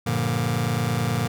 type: chord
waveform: sawtooth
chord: G minor seventh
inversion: none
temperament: just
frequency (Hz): 98 / 117.6 / 147 / 176.4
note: G2 / Bb2 / D3 / F3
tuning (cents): 0 / +16 / +2 / +18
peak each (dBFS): -26 / -20 / -23 / -26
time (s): 0.06-1.28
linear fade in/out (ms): 10
effects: none